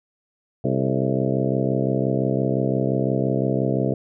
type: harmonic tone with a mistuned harmonic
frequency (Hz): 65.8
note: C2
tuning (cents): +10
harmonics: 2 / 3 / 4 / 5 / 6 / 7 / 8 / 9 / 10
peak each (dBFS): -24 / -26 / -27 / -28 / -29 / -29 / -30 / -31 / -31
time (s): 0.64-3.94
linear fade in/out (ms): 5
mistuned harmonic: 7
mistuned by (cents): -62
effects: none